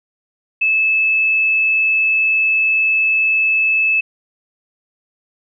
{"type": "tone", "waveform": "sine", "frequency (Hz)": 2611, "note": "E7", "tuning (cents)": -17, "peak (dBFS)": -12, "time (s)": [0.61, 4.01], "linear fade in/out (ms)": 10, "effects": []}